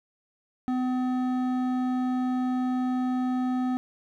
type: tone with hard clipping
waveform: triangle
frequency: 253.5 Hz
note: B3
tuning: 45 cents sharp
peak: -26 dBFS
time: 0.68-3.77 s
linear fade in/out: 0 ms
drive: 14 dB
effects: none